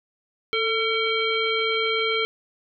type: harmonic tone with a mistuned harmonic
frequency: 453.8 Hz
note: A#4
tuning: 47 cents flat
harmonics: 1 / 3 / 5 / 7 / 9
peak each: -25 / -29 / -26 / -27 / -35 dBFS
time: 0.53-2.25 s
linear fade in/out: 0 ms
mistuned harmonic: 1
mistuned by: -38 cents
effects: none